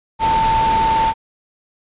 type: tone in noise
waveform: sine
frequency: 893 Hz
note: A5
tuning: 25 cents sharp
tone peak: -13 dBFS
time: 0.19-1.14 s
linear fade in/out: 50 ms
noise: pink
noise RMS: -23 dBFS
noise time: 0.19-1.14 s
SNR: +7 dB
effects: resampled to 8000 Hz